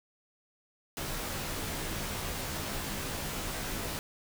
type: noise with comb filter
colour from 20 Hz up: pink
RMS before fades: -36 dBFS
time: 0.97-3.99 s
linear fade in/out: 0 ms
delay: 17 ms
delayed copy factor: -0.7
effects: none